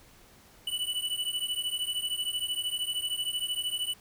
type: beating tone pair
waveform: square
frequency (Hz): 2960 / 2973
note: F#7 / F#7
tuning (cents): 0 / +8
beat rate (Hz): 13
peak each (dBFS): -33 / -34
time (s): 0.67-3.94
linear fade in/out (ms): 5
effects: pink hiss -57 dBFS RMS until 4 s